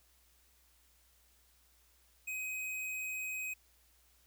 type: tone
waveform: square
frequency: 2521 Hz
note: D#7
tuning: 22 cents sharp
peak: -38 dBFS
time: 2.27-3.54 s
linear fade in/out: 10 ms
effects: added 60 Hz sine -70 dBFS peak until 4.26 s + white hiss -69 dBFS RMS until 4.26 s